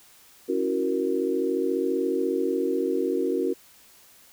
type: chord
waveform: sine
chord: F# dominant seventh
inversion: second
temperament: equal with one note detuned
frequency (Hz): 275.4 / 329.6 / 370 / 466.2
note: C#4 / E4 / F#4 / A#4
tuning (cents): -11 / 0 / 0 / 0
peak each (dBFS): -29 / -30 / -26 / -28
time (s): 0.48-3.54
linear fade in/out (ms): 20
effects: white hiss -54 dBFS RMS until 4.32 s